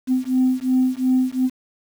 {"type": "beating tone pair", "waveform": "sine", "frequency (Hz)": [255.3, 258.1], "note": ["C4", "C4"], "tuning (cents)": [-42, -23], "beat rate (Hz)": 2.8, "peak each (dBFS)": [-18, -18], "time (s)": [0.07, 1.5], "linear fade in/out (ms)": 50, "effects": ["tanh soft clip ceiling -10 dBFS", "7-bit"]}